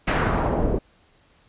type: noise with low-pass filter sweep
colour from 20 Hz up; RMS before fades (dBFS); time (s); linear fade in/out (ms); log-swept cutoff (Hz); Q
pink; -22; 0.07-0.79; 10; 2200 to 420; 1.4
effects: pink hiss -59 dBFS RMS until 1.48 s + resampled to 8000 Hz